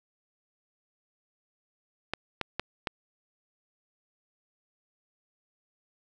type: clicks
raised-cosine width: 0.3 ms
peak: -13 dBFS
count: 4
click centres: 2.136 / 2.413 / 2.596 / 2.872 s
effects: none